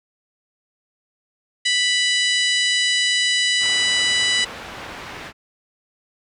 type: harmonic tone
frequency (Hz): 987.8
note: B5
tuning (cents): 0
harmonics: 2 / 3 / 4 / 5 / 6 / 7 / 8 / 9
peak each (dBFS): -21 / -21 / -23 / -27 / -33 / -32 / -32 / -32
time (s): 1.65-4.45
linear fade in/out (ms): 10
type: low-pass noise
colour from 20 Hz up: white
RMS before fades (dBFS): -35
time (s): 3.59-5.33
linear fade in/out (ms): 50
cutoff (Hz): 2200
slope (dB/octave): 12
effects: none